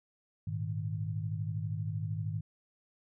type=chord; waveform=sine; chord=Ab suspended second; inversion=none; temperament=equal; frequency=103.83 / 116.54 / 155.56 Hz; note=Ab2 / Bb2 / Eb3; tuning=0 / 0 / 0 cents; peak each=-35 / -40 / -37 dBFS; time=0.47-2.41 s; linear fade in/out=5 ms; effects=none